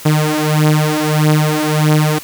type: beating tone pair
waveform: sawtooth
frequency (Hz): 152.1 / 153.7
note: D#3 / D#3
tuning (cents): -39 / -21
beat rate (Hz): 1.6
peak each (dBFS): -10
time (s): 0.05-2.19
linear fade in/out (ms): 10
effects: white hiss -33 dBFS RMS until 2.23 s